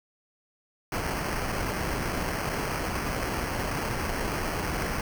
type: noise with sample-and-hold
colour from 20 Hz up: pink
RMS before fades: -30 dBFS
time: 0.92-5.01 s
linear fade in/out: 2 ms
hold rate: 3675 Hz
effects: none